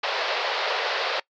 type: band-pass noise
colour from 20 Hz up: pink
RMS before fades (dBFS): -26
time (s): 0.03-1.2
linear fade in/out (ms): 5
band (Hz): 450 to 4800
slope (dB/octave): 48
effects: noise-tail reverb RT60 0.1 s tail -22 dB re dry + MP3 96 kbps